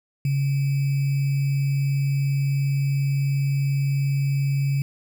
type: tone with sample-and-hold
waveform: sine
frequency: 138.59 Hz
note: C#3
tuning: in tune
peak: -19 dBFS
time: 0.25-4.82 s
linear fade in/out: 2 ms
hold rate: 2450 Hz
effects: none